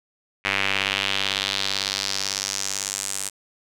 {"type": "tone with band-pass filter sweep", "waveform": "square", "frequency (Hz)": 49, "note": "G1", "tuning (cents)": 0, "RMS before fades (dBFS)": -26, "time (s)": [0.44, 3.3], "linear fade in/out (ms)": 20, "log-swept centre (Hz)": [2300, 8500], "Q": 2.4, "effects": []}